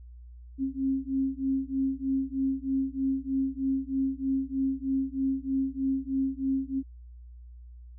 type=beating tone pair; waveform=sine; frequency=266.7 / 269.9 Hz; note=C4 / C#4; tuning=+33 / -46 cents; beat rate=3.2 Hz; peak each=-29 dBFS; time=0.58-6.83 s; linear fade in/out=50 ms; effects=added 60 Hz sine -44 dBFS peak until 7.98 s